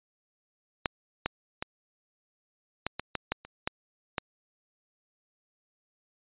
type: clicks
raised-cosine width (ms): 0.3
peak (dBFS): -9 / -11 / -16 / -13 / -16 / -13 / -11 / -28 / -12 / -12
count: 10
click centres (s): 0.858 / 1.26 / 1.625 / 2.866 / 2.996 / 3.153 / 3.32 / 3.45 / 3.675 / 4.182
effects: resampled to 8000 Hz